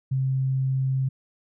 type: tone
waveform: sine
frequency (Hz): 132.6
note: C3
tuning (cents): +23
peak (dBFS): -21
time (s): 0.11-1.09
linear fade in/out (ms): 10
effects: none